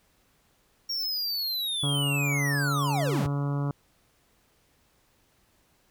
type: linear sweep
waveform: square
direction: down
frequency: 5588 to 61.74 Hz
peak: -28 dBFS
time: 0.89-3.27 s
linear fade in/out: 10 ms
type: harmonic tone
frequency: 142.2 Hz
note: C#3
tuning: 45 cents sharp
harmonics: 1 / 2 / 3 / 4 / 5 / 6 / 7 / 8 / 9 / 10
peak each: -26 / -34 / -41 / -42 / -45 / -47 / -44 / -45 / -46 / -51 dBFS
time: 1.83-3.71 s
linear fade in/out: 2 ms
effects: pink hiss -66 dBFS RMS until 5.9 s